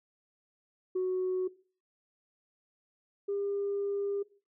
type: tone pair in turn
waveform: sine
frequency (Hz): 370 / 401.5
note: F#4 / G4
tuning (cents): 0 / +41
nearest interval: minor second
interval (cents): 141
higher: second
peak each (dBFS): -26 / -29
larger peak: first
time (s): 0.95-1.48 / 3.28-4.23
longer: second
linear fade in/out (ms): 10
effects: noise-tail reverb RT60 0.4 s tail -20 dB re dry + tanh soft clip ceiling -25 dBFS